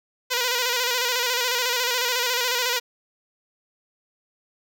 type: tone with vibrato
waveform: 5% pulse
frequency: 492.1 Hz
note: B4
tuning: 6 cents flat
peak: -10 dBFS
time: 0.3-2.8 s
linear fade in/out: 20 ms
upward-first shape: square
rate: 14 Hz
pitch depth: 53 cents each way
effects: none